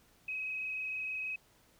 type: tone with frequency modulation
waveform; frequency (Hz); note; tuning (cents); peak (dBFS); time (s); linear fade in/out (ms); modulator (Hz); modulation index
sine; 2542; D#7; +36; -35; 0.28-1.36; 5; 26.3; 1.2
effects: pink hiss -66 dBFS RMS until 1.79 s